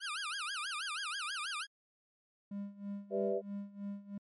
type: tone with vibrato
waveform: 20% pulse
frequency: 1396.9 Hz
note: F6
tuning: in tune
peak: -32 dBFS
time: 0-1.67 s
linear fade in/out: 50 ms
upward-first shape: sine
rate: 6.2 Hz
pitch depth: 290 cents each way
type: tone with tremolo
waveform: triangle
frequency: 201.1 Hz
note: G3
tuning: 44 cents sharp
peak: -35 dBFS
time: 2.51-4.18 s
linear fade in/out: 5 ms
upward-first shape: sine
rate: 3.1 Hz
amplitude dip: 85%
type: chord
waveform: sine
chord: E minor seventh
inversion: first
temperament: equal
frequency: 392 / 493.9 / 587.3 / 659.3 Hz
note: G4 / B4 / D5 / E5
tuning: 0 / 0 / 0 / 0 cents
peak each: -35 / -36 / -38 / -39 dBFS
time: 3.1-3.42 s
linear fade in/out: 50 ms
effects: MP3 48 kbps